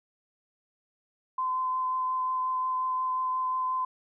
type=tone with vibrato; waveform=sine; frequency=1027 Hz; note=C6; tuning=33 cents flat; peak=-26 dBFS; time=1.38-3.85 s; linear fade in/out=5 ms; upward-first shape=triangle; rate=5.6 Hz; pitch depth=12 cents each way; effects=none